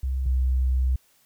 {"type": "tone pair in turn", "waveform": "sine", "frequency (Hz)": [65.4, 64.31], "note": ["C2", "C2"], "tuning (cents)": [0, -29], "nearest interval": "unison", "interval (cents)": 29, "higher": "first", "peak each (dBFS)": [-23, -19], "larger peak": "second", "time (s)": [[0.03, 0.26], [0.26, 0.96]], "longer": "second", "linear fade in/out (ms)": 5, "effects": ["white hiss -62 dBFS RMS until 1.25 s"]}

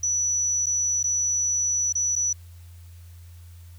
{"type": "tone with dropouts", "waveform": "sine", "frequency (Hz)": 5920, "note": "F#8", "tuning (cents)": 0, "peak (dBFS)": -21, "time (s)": [0.03, 2.33], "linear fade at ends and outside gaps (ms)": 5, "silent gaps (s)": [[0.66, 0.666], [1.03, 1.04], [1.926, 1.952], [2.155, 2.161]], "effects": ["added 86 Hz sine -42 dBFS peak until 3.78 s", "white hiss -58 dBFS RMS until 3.78 s"]}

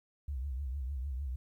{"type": "tone with vibrato", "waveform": "sine", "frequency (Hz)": 66.8, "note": "C2", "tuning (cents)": 36, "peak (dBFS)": -34, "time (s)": [0.28, 1.36], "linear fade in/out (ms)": 5, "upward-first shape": "triangle", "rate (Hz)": 6.6, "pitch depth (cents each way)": 180, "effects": ["12-bit"]}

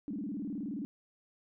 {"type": "tone with vibrato", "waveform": "sine", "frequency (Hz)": 244.6, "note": "B3", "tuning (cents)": -16, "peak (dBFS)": -35, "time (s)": [0.08, 0.85], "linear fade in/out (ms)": 0, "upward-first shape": "square", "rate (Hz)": 19, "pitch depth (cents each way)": 290, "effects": []}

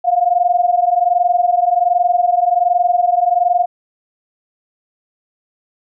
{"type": "tone pair together", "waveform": "sine", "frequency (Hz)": [698, 719.3], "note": ["F5", "F#5"], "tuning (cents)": [-1, -49], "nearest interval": "minor second", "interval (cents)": 52, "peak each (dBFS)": -14, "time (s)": [0.04, 3.66], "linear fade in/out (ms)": 20, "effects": []}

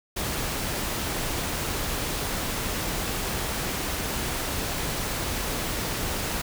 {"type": "noise", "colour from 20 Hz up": "pink", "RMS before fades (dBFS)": -29, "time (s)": [0.16, 6.42], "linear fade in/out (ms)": 10, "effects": []}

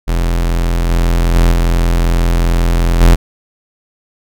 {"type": "tone with level steps", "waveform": "45% pulse", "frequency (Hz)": 42.58, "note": "F1", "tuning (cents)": -43, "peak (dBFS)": [-11, -9, -6, -9, -3], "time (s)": [0.07, 3.16], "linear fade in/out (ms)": 20, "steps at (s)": [0.89, 1.34, 1.51, 3], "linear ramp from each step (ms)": 20, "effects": []}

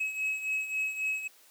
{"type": "beating tone pair", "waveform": "triangle", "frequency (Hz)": [2563, 2566.7], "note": ["E7", "E7"], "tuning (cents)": [-49, -47], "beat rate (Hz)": 3.7, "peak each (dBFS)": [-29, -35], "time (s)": [0, 1.28], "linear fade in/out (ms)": 10, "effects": ["white hiss -59 dBFS RMS until 1.5 s", "high-pass 300 Hz 12 dB/octave"]}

